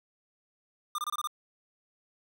square tone bursts, 1203 Hz, D6, 41 cents sharp, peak -31 dBFS, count 6, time 0.95-1.273 s, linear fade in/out 2 ms, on 33 ms, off 25 ms, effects none

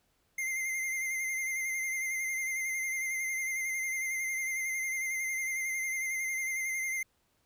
square tone with vibrato, 2093 Hz, C7, in tune, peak -32 dBFS, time 0.38-7.03 s, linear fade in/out 5 ms, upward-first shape sine, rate 11 Hz, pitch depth 31 cents each way, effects pink hiss -73 dBFS RMS until 7.45 s

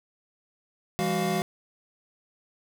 square tone cluster, 167.7 / 202.2 / 374.3 / 701 Hz, E3 / G#3 / F#4 / F5, +30 / -46 / +20 / +6 cents, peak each -31 dBFS, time 0.99-1.42 s, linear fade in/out 0 ms, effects none

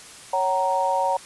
sine chord, F# major, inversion second, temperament equal with one note detuned, 554.4 / 756 / 932.3 Hz, C#5 / F#5 / A#5, 0 / +37 / 0 cents, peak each -25 / -25 / -22 dBFS, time 0.33-1.17 s, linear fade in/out 5 ms, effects white hiss -43 dBFS RMS until 1.25 s + resampled to 24000 Hz

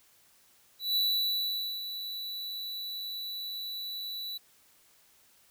square tone with ADSR envelope, 3951 Hz, B7, in tune, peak -25 dBFS, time 0.79-4.38 s, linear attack 170 ms, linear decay 840 ms, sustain -11 dB, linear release 11 ms, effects white hiss -63 dBFS RMS until 5.5 s

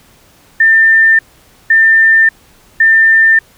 sine tone bursts, 1795 Hz, A6, 34 cents sharp, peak -4 dBFS, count 3, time 0.6-3.39 s, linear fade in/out 5 ms, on 590 ms, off 510 ms, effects pink hiss -46 dBFS RMS until 3.57 s

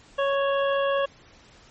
harmonic tone, 554.4 Hz, C#5, in tune, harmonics 1 / 2 / 3 / 5 / 6, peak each -22 / -28 / -32 / -36 / -38 dBFS, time 0.18-1.06 s, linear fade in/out 10 ms, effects pink hiss -53 dBFS RMS until 1.7 s + MP3 32 kbps

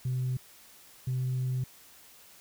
sine tone pair in turn, 127.7 / 128.27 Hz, C3 / C3, -42 / -34 cents, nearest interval unison, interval 8 cents, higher second, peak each -26 dBFS, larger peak neither, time 0.05-0.37 / 1.07-1.64 s, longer second, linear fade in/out 5 ms, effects tanh soft clip ceiling -25 dBFS + white hiss -55 dBFS RMS until 2.4 s

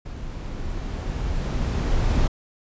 brown noise with level ramp, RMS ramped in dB -34 to -19 dBFS, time 0.05-2.28 s, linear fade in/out 10 ms, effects resampled to 16000 Hz

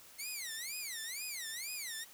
10% pulse tone with vibrato, 2100 Hz, C7, 6 cents sharp, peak -31 dBFS, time 0.18-2.05 s, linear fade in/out 20 ms, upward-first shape sine, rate 2.1 Hz, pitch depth 300 cents each way, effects white hiss -57 dBFS RMS until 2.13 s

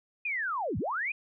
sine linear two-way sweep, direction down then up, 2518 to 73.42 to 2518 Hz, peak -29 dBFS, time 0.25-1.12 s, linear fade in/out 5 ms, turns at 0.78 s, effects none

